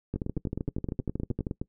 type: two click trains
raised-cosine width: 3 ms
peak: -18 / -18 dBFS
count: 18 / 15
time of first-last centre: 0.14-1.468 / 0.16-1.615 s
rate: 12.8 / 9.62 Hz
effects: noise-tail reverb RT60 0.1 s tail -22 dB re dry